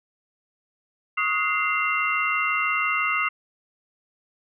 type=tone cluster; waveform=sine; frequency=1114 / 1260 / 1446 / 2084 / 2746 Hz; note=C#6 / D#6 / F#6 / C7 / F7; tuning=+8 / +21 / -40 / -7 / -30 cents; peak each=-32 / -26 / -33 / -25 / -27 dBFS; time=1.17-3.29 s; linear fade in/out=10 ms; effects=none